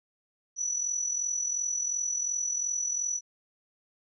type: tone with amplitude modulation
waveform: sine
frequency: 5920 Hz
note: F#8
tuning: in tune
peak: -25 dBFS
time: 0.56-3.21 s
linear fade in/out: 50 ms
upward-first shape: sine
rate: 42.8 Hz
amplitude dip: 60%
effects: none